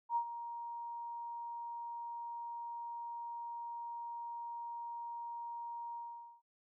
sine tone with ADSR envelope, 940 Hz, A#5, 14 cents sharp, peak -29 dBFS, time 0.09-6.42 s, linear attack 70 ms, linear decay 79 ms, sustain -12 dB, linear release 470 ms, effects none

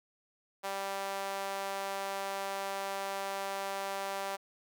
sawtooth tone with high-pass filter, 196 Hz, G3, in tune, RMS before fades -37 dBFS, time 0.63-4.37 s, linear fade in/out 20 ms, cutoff 690 Hz, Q 1.8, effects none

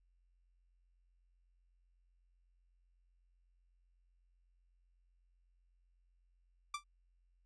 sawtooth tone with exponential decay, 1174.7 Hz, D6, in tune, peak -31 dBFS, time 6.74-6.84 s, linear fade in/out 5 ms, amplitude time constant 20 ms, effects added 44 Hz sine -70 dBFS peak until 7.45 s + resampled to 22050 Hz

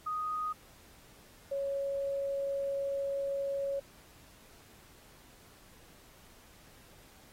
sine tone pair in turn, 1244.5 / 554.4 Hz, D#6 / C#5, 0 / 0 cents, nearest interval octave + major second, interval 1400 cents, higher first, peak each -32 / -31 dBFS, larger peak second, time 0.06-0.53 / 1.51-3.8 s, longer second, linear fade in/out 10 ms, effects pink hiss -59 dBFS RMS until 7.32 s + AAC 48 kbps

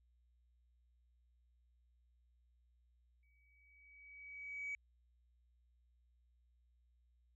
sine tone with exponential growth, 2273 Hz, C#7, 43 cents sharp, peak -38 dBFS, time 3.23-4.75 s, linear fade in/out 1 ms, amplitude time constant 330 ms, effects tanh soft clip ceiling -37 dBFS + added 60 Hz sine -70 dBFS peak until 7.35 s

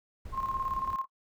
brown noise, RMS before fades -43 dBFS, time 0.25-0.96 s, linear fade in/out 5 ms
sine tone with tremolo, 1064 Hz, C6, 29 cents sharp, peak -28 dBFS, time 0.32-1.06 s, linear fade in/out 50 ms, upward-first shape square, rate 18 Hz, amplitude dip 55%
effects noise-tail reverb RT60 0.1 s tail -19 dB re dry

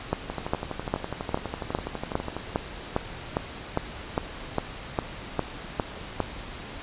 two click trains, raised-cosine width 1 ms, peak -16 / -9 dBFS, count 26 / 16, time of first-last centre 0.3-2.366 / 0.13-6.203 s, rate 12.1 / 2.47 Hz, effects pink hiss -39 dBFS RMS until 6.82 s + resampled to 8000 Hz

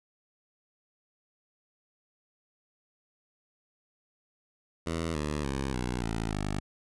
10% pulse tone with pitch steps, 82.41 / 74.7 / 67.72 / 61.38 / 55.64 / 50.44 Hz, E2 / D2 / C#2 / B1 / A1 / G#1, 0 / +30 / -40 / -10 / +20 / -50 cents, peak -22 dBFS, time 4.86-6.6 s, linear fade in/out 10 ms, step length 290 ms, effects resampled to 24000 Hz

